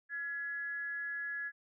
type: tone with amplitude modulation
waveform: sine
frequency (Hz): 1688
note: G#6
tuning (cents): +28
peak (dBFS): -34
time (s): 0.09-1.52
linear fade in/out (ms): 50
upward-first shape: sine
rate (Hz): 299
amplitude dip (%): 45
effects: none